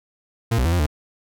40% pulse tone with pitch steps, 115 / 62.6 / 83.5 / 88.1 / 74.7 Hz, A#2 / B1 / E2 / F2 / D2, -23 / +24 / +23 / +16 / +30 cents, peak -16 dBFS, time 0.51-0.865 s, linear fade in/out 10 ms, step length 71 ms, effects none

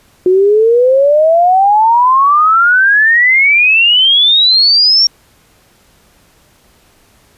sine exponential sweep, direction up, 360 to 5588 Hz, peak -5 dBFS, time 0.26-5.07 s, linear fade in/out 2 ms, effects pink hiss -49 dBFS RMS until 7.37 s + resampled to 32000 Hz

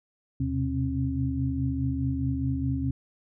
sine tone cluster, 77.1 / 126.2 / 131 / 268.9 Hz, D#2 / B2 / C3 / C4, -15 / +38 / +2 / +47 cents, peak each -31 / -30 / -33 / -29 dBFS, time 0.4-2.91 s, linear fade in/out 5 ms, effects none

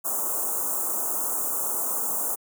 white band-stop noise, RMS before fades -27 dBFS, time 0.04-2.36 s, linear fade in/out 20 ms, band 1300 to 6900 Hz, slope 48 dB/octave, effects high-pass 300 Hz 12 dB/octave

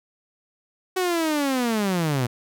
sawtooth linear sweep, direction down, 376.6 to 116.54 Hz, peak -17 dBFS, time 0.96-2.27 s, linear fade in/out 10 ms, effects none

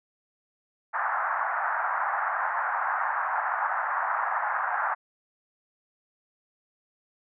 pink band-pass noise, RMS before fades -28 dBFS, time 0.93-4.95 s, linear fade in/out 20 ms, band 740 to 1700 Hz, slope 48 dB/octave, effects none

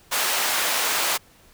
pink high-pass noise, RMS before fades -23 dBFS, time 0.11-1.18 s, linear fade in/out 20 ms, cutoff 770 Hz, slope 12 dB/octave, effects pink hiss -54 dBFS RMS until 1.53 s

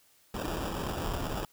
pink noise with sample-and-hold, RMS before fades -34 dBFS, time 0.34-1.45 s, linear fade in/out 2 ms, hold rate 2100 Hz, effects white hiss -64 dBFS RMS until 1.52 s

